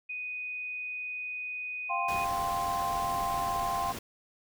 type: tone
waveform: sine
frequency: 2489 Hz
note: D#7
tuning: in tune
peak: -34 dBFS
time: 0.09-2.25 s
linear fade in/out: 10 ms
type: chord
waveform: sine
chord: F suspended second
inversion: none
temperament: just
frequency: 698.5 / 785.8 / 1047.7 Hz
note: F5 / G5 / C6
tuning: 0 / +4 / +2 cents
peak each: -34 / -34 / -31 dBFS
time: 1.89-3.93 s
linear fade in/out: 20 ms
type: noise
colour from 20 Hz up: pink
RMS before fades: -40 dBFS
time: 2.08-3.99 s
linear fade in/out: 5 ms
effects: none